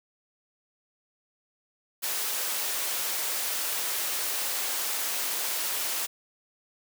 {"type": "high-pass noise", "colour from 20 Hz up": "white", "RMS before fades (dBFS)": -30, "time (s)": [2.02, 6.07], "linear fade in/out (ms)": 20, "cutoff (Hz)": 410, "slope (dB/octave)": 12, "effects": []}